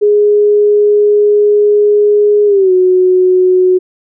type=tone with pitch glide; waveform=sine; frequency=415.3 to 367.9 Hz; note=G#4 to F#4; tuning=0 to -10 cents; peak=-5 dBFS; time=0.01-3.79 s; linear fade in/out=20 ms; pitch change=-210 cents; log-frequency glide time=2.46-2.72 s; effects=none